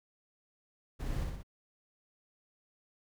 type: noise with echo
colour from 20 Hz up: brown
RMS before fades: -37 dBFS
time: 0.99-1.25 s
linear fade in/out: 20 ms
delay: 61 ms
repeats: 3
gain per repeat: -3 dB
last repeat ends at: 1.433 s
effects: none